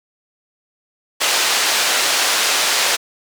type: band-pass noise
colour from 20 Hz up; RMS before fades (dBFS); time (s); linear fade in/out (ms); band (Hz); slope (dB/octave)
white; -17; 1.2-2.97; 20; 490 to 5900; 12
effects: none